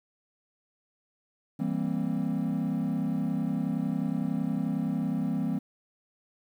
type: chord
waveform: triangle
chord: C dominant seventh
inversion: first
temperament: equal with one note detuned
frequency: 164.81 / 196 / 233.1 / 263.9 Hz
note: E3 / G3 / Bb3 / C4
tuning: 0 / 0 / 0 / +15 cents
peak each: -30 dBFS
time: 1.59-5.59 s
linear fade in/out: 10 ms
effects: tanh soft clip ceiling -15 dBFS + 10-bit